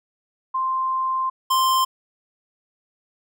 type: tone pair in turn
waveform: sine / square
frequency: 1046.5 / 1046.5 Hz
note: C6 / C6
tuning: 0 / 0 cents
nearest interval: unison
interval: 0 cents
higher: neither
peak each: -20 / -17 dBFS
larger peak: second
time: 0.54-1.3 / 1.5-1.85 s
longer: first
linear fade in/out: 10 ms
effects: none